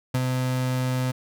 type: tone with ADSR envelope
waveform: 35% pulse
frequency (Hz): 127.9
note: C3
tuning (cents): -39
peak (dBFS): -18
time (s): 0.14-1.12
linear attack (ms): 7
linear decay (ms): 42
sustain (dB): -3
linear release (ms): 14
effects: none